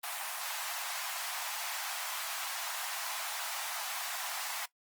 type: high-pass noise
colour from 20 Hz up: pink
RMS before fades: -38 dBFS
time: 0.03-4.66 s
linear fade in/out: 10 ms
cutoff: 700 Hz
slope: 48 dB/octave
effects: noise-tail reverb RT60 0.1 s tail -18 dB re dry + Opus 32 kbps